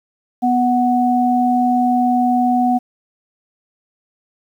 sine tone pair together, 246.9 / 739.9 Hz, B3 / F#5, 0 / 0 cents, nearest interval octave + perfect fifth, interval 1900 cents, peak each -15 dBFS, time 0.42-2.79 s, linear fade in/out 20 ms, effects 8-bit

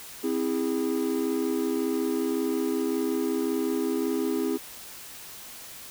triangle chord, C augmented, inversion none, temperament just, 261.6 / 327 / 408.8 Hz, C4 / E4 / G#4, 0 / -14 / -27 cents, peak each -27 dBFS, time 0.23-4.58 s, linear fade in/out 20 ms, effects white hiss -43 dBFS RMS until 5.9 s

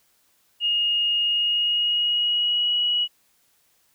sine tone with pitch glide, 2855 to 2918 Hz, F7 to F#7, +37 to -25 cents, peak -19 dBFS, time 0.6-3.08 s, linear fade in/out 50 ms, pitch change +38 cents, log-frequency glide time 1.21-2.76 s, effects white hiss -64 dBFS RMS until 3.94 s

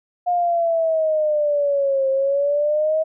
sine exponential two-way sweep, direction down then up, 716 to 533 to 638 Hz, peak -16 dBFS, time 0.26-3.04 s, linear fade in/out 20 ms, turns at 2.09 s, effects none

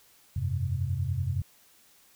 sine chord, F suspended second, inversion none, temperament equal, 87.31 / 98 / 130.81 Hz, F2 / G2 / C3, 0 / 0 / 0 cents, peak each -31 dBFS, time 0.36-1.42 s, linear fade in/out 5 ms, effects white hiss -60 dBFS RMS until 2.15 s

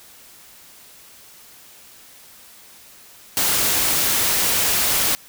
white noise, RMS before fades -19 dBFS, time 3.37-5.15 s, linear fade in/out 0 ms, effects white hiss -46 dBFS RMS until 5.28 s

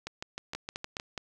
two click trains, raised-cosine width 0.2 ms, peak -19 / -18 dBFS, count 7 / 4, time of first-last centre 0.07-0.999 / 0.55-1.178 s, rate 6.46 / 4.78 Hz, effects none

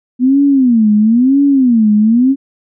sine tone with vibrato, 243.5 Hz, B3, 24 cents flat, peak -6 dBFS, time 0.19-2.36 s, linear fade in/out 50 ms, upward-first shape sine, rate 1 Hz, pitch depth 260 cents each way, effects none

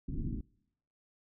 pink low-pass noise, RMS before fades -36 dBFS, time 0.08-0.41 s, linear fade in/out 5 ms, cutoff 320 Hz, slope 48 dB/octave, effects noise-tail reverb RT60 0.8 s tail -25 dB re dry

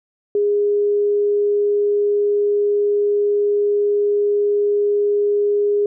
sine tone, 410.9 Hz, G#4, 18 cents flat, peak -14 dBFS, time 0.35-5.86 s, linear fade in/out 2 ms, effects none

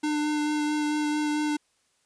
square tone with vibrato, 300 Hz, D4, 37 cents sharp, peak -25 dBFS, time 0.03-1.57 s, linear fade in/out 10 ms, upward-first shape sine, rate 4.5 Hz, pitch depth 12 cents each way, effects white hiss -69 dBFS RMS until 2.05 s + resampled to 22050 Hz

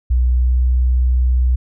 sine tone with pitch glide, 61.74 to 62.49 Hz, B1 to B1, 0 to +21 cents, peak -11 dBFS, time 0.1-1.56 s, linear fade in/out 10 ms, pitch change +21 cents, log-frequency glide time 0.3-0.6 s, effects none

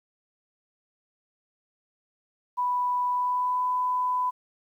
sine tone with pitch glide, 987.8 to 999.9 Hz, B5 to B5, 0 to +21 cents, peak -23 dBFS, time 2.57-4.31 s, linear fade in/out 20 ms, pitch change +21 cents, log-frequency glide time 3.1-3.63 s, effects 10-bit

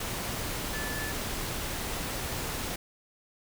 sine tone in noise, 1739 Hz, A6, 21 cents flat, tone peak -37 dBFS, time 0.73-1.12 s, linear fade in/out 5 ms, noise pink, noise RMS -34 dBFS, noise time 0-2.76 s, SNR -6 dB, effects none

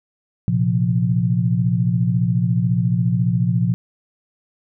sine chord, Bb suspended second, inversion none, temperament equal, 116.54 / 130.81 / 174.61 Hz, Bb2 / C3 / F3, 0 / 0 / 0 cents, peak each -19 / -21 / -19 dBFS, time 0.48-3.74 s, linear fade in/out 0 ms, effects none

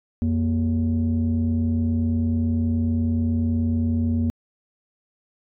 sine tone pair together, 88.2 / 235.3 Hz, F2 / A#3, +18 / +16 cents, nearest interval octave + perfect fourth, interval 1698 cents, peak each -20 dBFS, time 0.22-4.3 s, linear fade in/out 0 ms, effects tanh soft clip ceiling -15 dBFS

